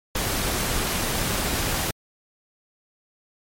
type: noise with amplitude modulation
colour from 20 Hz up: pink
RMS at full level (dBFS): -23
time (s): 0.15-1.91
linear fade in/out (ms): 5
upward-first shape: sine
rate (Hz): 226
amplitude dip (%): 40
effects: MP3 64 kbps